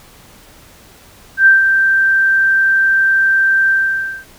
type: tone with ADSR envelope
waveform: sine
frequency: 1568 Hz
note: G6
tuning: in tune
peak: -3 dBFS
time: 1.37-4.25 s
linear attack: 91 ms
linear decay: 150 ms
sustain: -6 dB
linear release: 550 ms
effects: pink hiss -43 dBFS RMS until 4.38 s